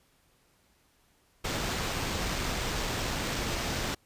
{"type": "noise with sample-and-hold", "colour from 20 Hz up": "pink", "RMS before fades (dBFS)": -32, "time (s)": [1.44, 3.95], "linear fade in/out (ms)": 10, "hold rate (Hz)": 11025, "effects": ["pink hiss -67 dBFS RMS until 4.05 s", "resampled to 32000 Hz"]}